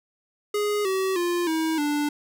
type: tone with pitch steps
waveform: square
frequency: 415.3 / 380.8 / 349.2 / 320.2 / 293.7 Hz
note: G#4 / F#4 / F4 / D#4 / D4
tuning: 0 / +50 / 0 / +50 / 0 cents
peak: -23 dBFS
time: 0.54-2.09 s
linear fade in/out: 5 ms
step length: 310 ms
effects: none